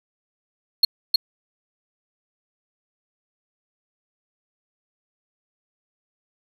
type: tone with echo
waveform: triangle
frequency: 4294 Hz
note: C8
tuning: 44 cents sharp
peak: -9 dBFS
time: 0.83-0.85 s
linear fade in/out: 5 ms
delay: 310 ms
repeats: 1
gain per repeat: -2 dB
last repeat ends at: 1.16 s
effects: none